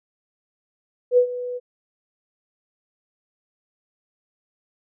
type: tone with ADSR envelope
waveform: sine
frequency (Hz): 493.6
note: B4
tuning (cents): -1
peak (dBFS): -10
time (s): 1.11-1.6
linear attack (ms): 64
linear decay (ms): 89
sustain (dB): -16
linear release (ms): 34
effects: none